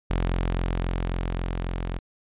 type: tone with level ramp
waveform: sawtooth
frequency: 43.7 Hz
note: F1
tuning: 2 cents sharp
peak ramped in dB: -18 to -24 dBFS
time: 0.1-1.99 s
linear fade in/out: 10 ms
effects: resampled to 8000 Hz